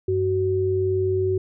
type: tone pair together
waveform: sine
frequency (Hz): 96.7 / 374.9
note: G2 / F#4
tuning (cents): -23 / +23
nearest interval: octave + major seventh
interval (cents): 2346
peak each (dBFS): -25 / -20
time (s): 0.08-1.38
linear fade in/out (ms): 5
effects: none